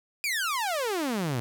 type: exponential sweep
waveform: sawtooth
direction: down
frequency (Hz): 2469 to 112.6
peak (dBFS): -23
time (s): 0.24-1.4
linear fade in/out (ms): 0
effects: none